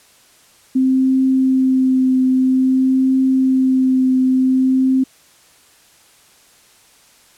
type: tone with vibrato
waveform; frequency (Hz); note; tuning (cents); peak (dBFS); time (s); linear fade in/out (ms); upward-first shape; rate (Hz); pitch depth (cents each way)
sine; 260.7; C4; -6; -11; 0.75-5.04; 10; triangle; 0.51; 17
effects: white hiss -50 dBFS RMS until 7.37 s + low-pass 11000 Hz 12 dB/octave